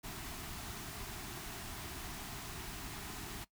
pink band-stop noise, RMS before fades -45 dBFS, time 0.03-3.45 s, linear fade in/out 20 ms, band 430 to 630 Hz, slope 96 dB/octave, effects noise-tail reverb RT60 0.1 s tail -19 dB re dry

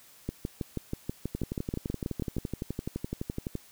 two click trains, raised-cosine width 3 ms, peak -18 / -19 dBFS, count 14 / 27, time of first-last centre 0.29-2.383 / 1.35-3.553 s, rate 6.21 / 11.8 Hz, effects white hiss -56 dBFS RMS until 3.71 s

